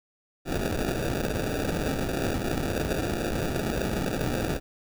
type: noise with sample-and-hold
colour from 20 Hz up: white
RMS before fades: -28 dBFS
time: 0.45-4.6 s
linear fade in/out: 50 ms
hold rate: 1050 Hz
effects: none